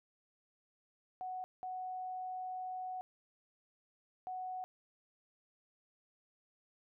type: tone bursts at uneven times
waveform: sine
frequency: 741 Hz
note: F#5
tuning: 2 cents sharp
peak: -39 dBFS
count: 3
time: 1.21-1.44 / 1.63-3.01 / 4.27-4.64 s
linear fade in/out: 0 ms
effects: none